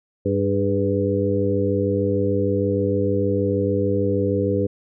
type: harmonic tone with a mistuned harmonic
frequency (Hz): 98.8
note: G2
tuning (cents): +14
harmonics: 1 / 2 / 3 / 4 / 5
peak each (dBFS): -24 / -26 / -25 / -24 / -23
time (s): 0.25-4.67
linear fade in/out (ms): 10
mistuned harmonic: 4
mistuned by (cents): +53
effects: none